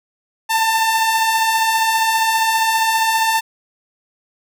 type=beating tone pair; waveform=sawtooth; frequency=880 / 895 Hz; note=A5 / A5; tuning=0 / +29 cents; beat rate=15 Hz; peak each=-20 / -11 dBFS; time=0.49-3.41 s; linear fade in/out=20 ms; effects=none